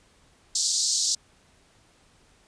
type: band-pass noise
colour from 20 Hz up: pink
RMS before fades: -25 dBFS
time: 0.55-1.15 s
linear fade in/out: 5 ms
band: 4200 to 8100 Hz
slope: 48 dB/octave
effects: pink hiss -60 dBFS RMS until 2.47 s + resampled to 22050 Hz